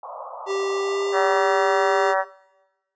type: band-pass noise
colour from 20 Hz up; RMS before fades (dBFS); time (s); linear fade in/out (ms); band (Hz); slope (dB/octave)
white; -36; 0.03-1.4; 2; 510 to 1200; 96
type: tone with pitch glide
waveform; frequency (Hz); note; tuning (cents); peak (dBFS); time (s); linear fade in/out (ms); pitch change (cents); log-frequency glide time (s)
square; 392 to 397.7; G4 to G4; 0 to +25; -23; 0.46-2.15; 50; +25; 0.7-1.1
type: harmonic tone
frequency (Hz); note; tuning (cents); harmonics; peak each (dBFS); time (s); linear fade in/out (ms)
190.9; G3; -46; 3 / 4 / 5 / 6 / 7 / 8 / 9 / 10; -22 / -24 / -26 / -28 / -29 / -30 / -31 / -32; 1.12-2.25; 50
effects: noise-tail reverb RT60 1.0 s tail -21 dB re dry + resampled to 16000 Hz